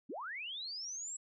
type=linear sweep; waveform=sine; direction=up; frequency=187 to 7810 Hz; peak=-40 dBFS; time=0.09-1.17 s; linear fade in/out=10 ms; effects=none